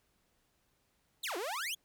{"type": "exponential two-way sweep", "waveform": "sawtooth", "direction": "down then up", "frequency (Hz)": [4431, 327.6, 3482], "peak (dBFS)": -32, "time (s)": [1.23, 1.75], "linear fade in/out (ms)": 10, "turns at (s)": 1.37, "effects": ["pink hiss -75 dBFS RMS until 1.84 s"]}